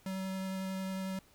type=tone with vibrato; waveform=square; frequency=190 Hz; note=F#3; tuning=46 cents sharp; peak=-36 dBFS; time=0.06-1.19 s; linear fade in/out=2 ms; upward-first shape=sine; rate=11 Hz; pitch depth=8 cents each way; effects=pink hiss -64 dBFS RMS until 1.34 s